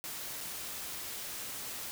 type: noise with dropouts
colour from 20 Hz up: white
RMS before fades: -41 dBFS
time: 0.04-1.91 s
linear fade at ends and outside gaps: 0 ms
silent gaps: 0.406-0.41 s
effects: none